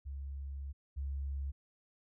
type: tone pair in turn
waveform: sine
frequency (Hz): 69.1 / 69.1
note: C#2 / C#2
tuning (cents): -5 / -5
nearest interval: unison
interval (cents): 0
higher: neither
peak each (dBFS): -39 / -35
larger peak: second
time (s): 0.05-0.73 / 0.96-1.52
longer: first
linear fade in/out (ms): 20
effects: none